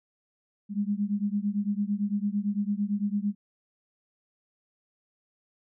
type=beating tone pair; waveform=sine; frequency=200.7 / 209.6 Hz; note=G3 / G#3; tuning=+41 / +16 cents; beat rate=8.9 Hz; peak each=-28 / -29 dBFS; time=0.69-3.35 s; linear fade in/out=50 ms; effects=none